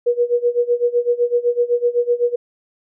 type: tone with tremolo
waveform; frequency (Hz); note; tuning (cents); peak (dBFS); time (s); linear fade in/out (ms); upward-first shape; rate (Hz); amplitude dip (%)
sine; 481.7; B4; -43; -11; 0.06-2.36; 10; sine; 7.9; 90
effects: none